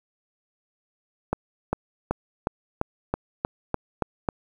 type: accelerating click train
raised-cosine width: 1 ms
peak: -9 dBFS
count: 10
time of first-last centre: 1.33-4.288 s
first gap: 400 ms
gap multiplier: 0.95
effects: 8-bit

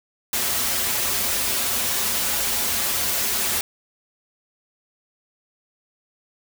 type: noise with comb filter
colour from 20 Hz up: white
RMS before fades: -23 dBFS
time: 0.33-3.61 s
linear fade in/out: 2 ms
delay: 6.5 ms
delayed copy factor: -0.75
effects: none

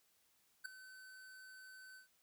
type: tone with ADSR envelope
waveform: square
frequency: 1524 Hz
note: G6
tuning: 49 cents flat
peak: -40 dBFS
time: 0.64-2.08 s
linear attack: 17 ms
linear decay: 3 ms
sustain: -15 dB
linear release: 120 ms
effects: white hiss -75 dBFS RMS until 2.22 s

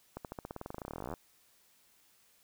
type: accelerating click train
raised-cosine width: 1 ms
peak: -26 dBFS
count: 29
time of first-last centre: 0.17-1.138 s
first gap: 78 ms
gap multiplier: 0.93
effects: white hiss -67 dBFS RMS until 2.43 s

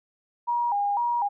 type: tone with vibrato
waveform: sine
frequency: 880 Hz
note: A5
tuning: in tune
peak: -22 dBFS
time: 0.47-1.29 s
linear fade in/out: 20 ms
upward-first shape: square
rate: 2 Hz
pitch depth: 140 cents each way
effects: none

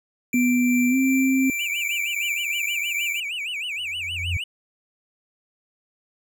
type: tone with tremolo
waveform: square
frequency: 2349 Hz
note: D7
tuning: in tune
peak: -25 dBFS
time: 0.33-3.2 s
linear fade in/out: 2 ms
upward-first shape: sine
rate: 2.7 Hz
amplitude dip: 25%
type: tone with pitch glide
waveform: sine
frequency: 246.6 to 264.3 Hz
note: B3 to C4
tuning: -2 to +18 cents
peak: -17 dBFS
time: 0.34-1.5 s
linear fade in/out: 2 ms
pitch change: +120 cents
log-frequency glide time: 0.89-0.96 s
type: tone with vibrato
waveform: triangle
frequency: 2589 Hz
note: E7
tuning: 32 cents flat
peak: -25 dBFS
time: 1.59-4.44 s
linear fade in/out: 5 ms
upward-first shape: sine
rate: 6.4 Hz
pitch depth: 250 cents each way
type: tone with exponential growth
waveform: sine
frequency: 87.2 Hz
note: F2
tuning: 2 cents flat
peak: -20 dBFS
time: 3.77-4.37 s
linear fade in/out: 5 ms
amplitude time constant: 130 ms
effects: none

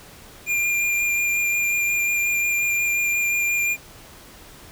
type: tone with vibrato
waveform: square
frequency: 2399 Hz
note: D7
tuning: 36 cents sharp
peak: -20 dBFS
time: 0.46-3.77 s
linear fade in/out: 50 ms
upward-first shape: sine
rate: 5.6 Hz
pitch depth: 11 cents each way
effects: pink hiss -45 dBFS RMS until 4.71 s

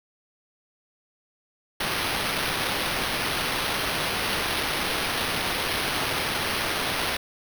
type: noise with sample-and-hold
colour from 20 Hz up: white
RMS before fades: -27 dBFS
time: 1.8-7.17 s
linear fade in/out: 5 ms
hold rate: 7350 Hz
effects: none

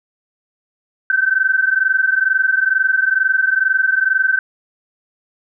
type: tone pair together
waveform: sine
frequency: 1526 / 1548.2 Hz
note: G6 / G6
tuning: -47 / -22 cents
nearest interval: unison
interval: 25 cents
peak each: -16 / -15 dBFS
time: 1.1-4.39 s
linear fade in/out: 2 ms
effects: none

